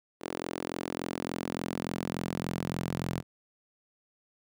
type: tone with high-pass filter sweep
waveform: sawtooth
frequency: 43.47 Hz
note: F1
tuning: 7 cents flat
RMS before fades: -35 dBFS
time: 0.2-3.23 s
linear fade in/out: 50 ms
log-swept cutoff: 350 to 140 Hz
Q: 1.7
effects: none